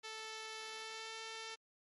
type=tone with pitch glide; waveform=5% pulse; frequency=440 to 446.1 Hz; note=A4 to A4; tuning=0 to +24 cents; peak=-33 dBFS; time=0.03-1.56 s; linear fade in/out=20 ms; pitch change=+24 cents; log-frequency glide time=0.7-1.15 s; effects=MP3 48 kbps